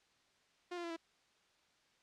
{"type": "tone with pitch steps", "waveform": "sawtooth", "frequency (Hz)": [354.5, 346.2, 338.1, 330.2], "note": ["F4", "F4", "E4", "E4"], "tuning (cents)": [26, -15, 44, 3], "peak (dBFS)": -37, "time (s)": [0.71, 0.966], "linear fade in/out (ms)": 10, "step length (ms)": 64, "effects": ["white hiss -72 dBFS RMS until 2.02 s", "low-pass 5000 Hz 12 dB/octave"]}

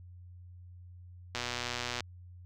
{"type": "click train", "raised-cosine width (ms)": 0.2, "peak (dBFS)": -17, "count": 81, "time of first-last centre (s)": [1.35, 2.006], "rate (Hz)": 122, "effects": ["added 89 Hz sine -48 dBFS peak until 2.45 s"]}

